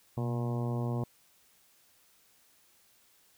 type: harmonic tone with a mistuned harmonic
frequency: 119 Hz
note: A#2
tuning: 36 cents sharp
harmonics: 1 / 2 / 3 / 4 / 5 / 6 / 7 / 8 / 9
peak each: -31 / -37 / -41 / -43 / -45 / -47 / -48 / -49 / -50 dBFS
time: 0.17-1.04 s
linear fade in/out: 5 ms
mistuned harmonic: 1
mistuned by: +63 cents
effects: white hiss -65 dBFS RMS until 3.37 s